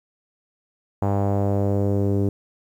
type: tone with low-pass filter sweep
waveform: sawtooth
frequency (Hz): 100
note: G2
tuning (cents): +35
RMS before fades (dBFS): -21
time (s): 1.02-2.29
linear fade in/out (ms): 0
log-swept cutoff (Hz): 830 to 380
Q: 2.2
effects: 9-bit